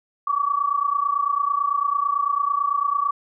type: tone pair together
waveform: sine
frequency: 1128 / 1157 Hz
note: C#6 / D6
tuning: +30 / -26 cents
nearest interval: unison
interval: 44 cents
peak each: -22 dBFS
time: 0.27-3.11 s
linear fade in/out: 5 ms
effects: none